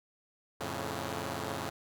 5% pulse chord, F augmented, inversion none, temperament equal, 87.31 / 110 / 138.59 Hz, F2 / A2 / C#3, 0 / 0 / 0 cents, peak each -28 dBFS, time 0.6-1.7 s, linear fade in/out 10 ms, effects none

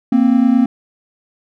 triangle tone pair together, 233.1 / 262.4 Hz, A#3 / C4, 0 / +5 cents, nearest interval major second, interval 205 cents, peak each -10 dBFS, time 0.12-0.66 s, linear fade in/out 5 ms, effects none

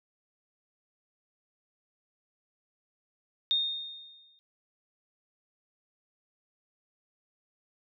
sine tone with exponential decay, 3676 Hz, A#7, 25 cents flat, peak -22 dBFS, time 3.51-4.39 s, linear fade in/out 0 ms, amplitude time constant 190 ms, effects none

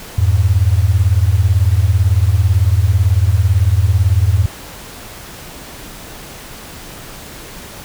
sine beating tone pair, 85.2 / 103.2 Hz, F2 / G#2, -42 / -10 cents, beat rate 18 Hz, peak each -12 dBFS, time 0.18-4.46 s, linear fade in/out 5 ms, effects pink hiss -33 dBFS RMS until 7.84 s

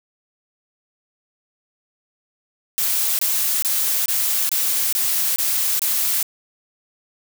blue noise bursts, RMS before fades -20 dBFS, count 8, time 2.78-6.228 s, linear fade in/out 0 ms, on 410 ms, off 24 ms, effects none

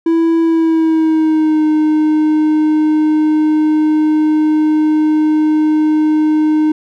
triangle tone with pitch glide, 330 to 307.9 Hz, E4 to D#4, +2 to -18 cents, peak -7 dBFS, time 0.06-6.72 s, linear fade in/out 5 ms, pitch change -120 cents, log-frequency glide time 0.41-1.65 s, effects none

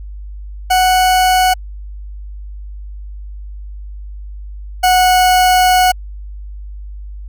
40% pulse tone pair in turn, 740 / 734.9 Hz, F#5 / F#5, 0 / -12 cents, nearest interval unison, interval 12 cents, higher first, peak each -8 / -7 dBFS, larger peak second, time 0.7-1.54 / 4.83-5.92 s, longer second, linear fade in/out 10 ms, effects added 50 Hz sine -26 dBFS peak until 7.28 s

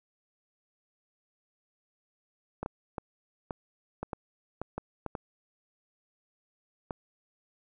clicks, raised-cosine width 1 ms, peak -20 dBFS, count 11, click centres 2.63 / 2.661 / 2.982 / 3.508 / 4.03 / 4.132 / 4.616 / 4.78 / 5.063 / 5.152 / 6.908 s, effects none

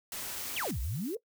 white noise, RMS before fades -39 dBFS, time 0.12-0.71 s, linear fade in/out 2 ms
blue noise with tremolo, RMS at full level -46 dBFS, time 0.37-1.15 s, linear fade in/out 2 ms, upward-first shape triangle, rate 8.9 Hz, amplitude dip 25%
sine exponential two-way sweep, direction down then up, 3520 to 55 to 487.6 Hz, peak -32 dBFS, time 0.56-1.17 s, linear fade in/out 5 ms, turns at 0.8 s
effects noise-tail reverb RT60 0.1 s tail -19 dB re dry

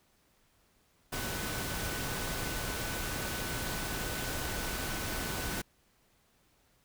sine tone in noise, 1500 Hz, F#6, 23 cents sharp, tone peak -44 dBFS, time 1.12-5.62 s, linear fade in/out 10 ms, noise pink, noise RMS -36 dBFS, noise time 1.12-5.62 s, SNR -11 dB, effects pink hiss -69 dBFS RMS until 6.84 s

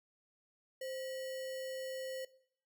sine tone with sample-and-hold, 523.3 Hz, C5, in tune, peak -39 dBFS, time 0.81-2.25 s, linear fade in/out 5 ms, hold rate 2450 Hz, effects noise-tail reverb RT60 0.6 s tail -18 dB re dry

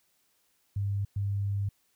sine tone bursts at uneven times, 100 Hz, G2, 35 cents sharp, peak -27 dBFS, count 2, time 0.76-1.05 / 1.16-1.69 s, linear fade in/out 5 ms, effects white hiss -71 dBFS RMS until 1.95 s

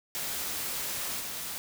white noise with level steps, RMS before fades -34 / -37 dBFS, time 0.15-1.58 s, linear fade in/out 0 ms, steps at 1.19 s, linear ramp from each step 20 ms, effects none

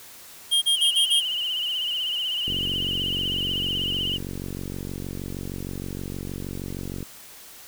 square tone bursts, 3223 Hz, G7, 47 cents sharp, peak -18 dBFS, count 5, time 0.51-1.208 s, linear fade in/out 20 ms, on 110 ms, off 37 ms
sine tone with vibrato, 2960 Hz, F#7, in tune, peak -24 dBFS, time 0.75-4.18 s, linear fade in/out 20 ms, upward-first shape sine, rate 16 Hz, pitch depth 76 cents each way
click train, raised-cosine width 3 ms, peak -20 dBFS, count 212, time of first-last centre 2.48-7.027 s, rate 46.4 Hz
effects white hiss -45 dBFS RMS until 7.67 s

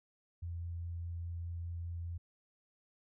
sine tone with vibrato, 85.3 Hz, F2, 40 cents flat, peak -38 dBFS, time 0.42-2.18 s, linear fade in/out 10 ms, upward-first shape sine, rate 4.9 Hz, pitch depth 8 cents each way, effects none

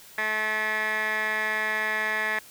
15% pulse tone with band-pass filter, 215.9 Hz, A3, 33 cents flat, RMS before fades -27 dBFS, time 0.18-2.39 s, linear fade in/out 2 ms, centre 1700 Hz, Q 5.8, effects white hiss -49 dBFS RMS until 2.5 s

